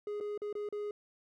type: tone with dropouts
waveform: triangle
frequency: 415.3 Hz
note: G#4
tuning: in tune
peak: -33 dBFS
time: 0.07-0.91 s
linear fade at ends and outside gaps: 2 ms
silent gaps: 0.202-0.208 / 0.377-0.418 / 0.528-0.552 / 0.689-0.725 s
effects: none